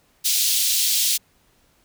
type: high-pass noise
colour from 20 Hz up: pink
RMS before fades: -20 dBFS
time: 0.24-1.18 s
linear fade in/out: 20 ms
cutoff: 3400 Hz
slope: 24 dB/octave
effects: pink hiss -61 dBFS RMS until 1.84 s